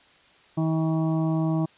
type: harmonic tone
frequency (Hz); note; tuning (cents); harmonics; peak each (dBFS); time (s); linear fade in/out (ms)
160.1; D#3; +50; 1 / 2 / 4 / 5 / 6 / 7; -23 / -26 / -34 / -39 / -41 / -41; 0.57-1.66; 10
effects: white hiss -56 dBFS RMS until 1.77 s + resampled to 8000 Hz